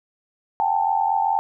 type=tone cluster; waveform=sine; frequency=755 / 803 / 888 Hz; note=F#5 / G5 / A5; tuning=+35 / +41 / +16 cents; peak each=-27 / -21 / -21 dBFS; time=0.6-1.39 s; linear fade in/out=0 ms; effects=none